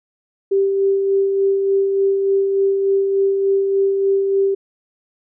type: tone with tremolo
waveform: sine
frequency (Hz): 392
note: G4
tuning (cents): 0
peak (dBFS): -12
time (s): 0.51-4.55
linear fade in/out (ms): 10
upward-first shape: sine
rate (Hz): 3.4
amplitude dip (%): 35
effects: none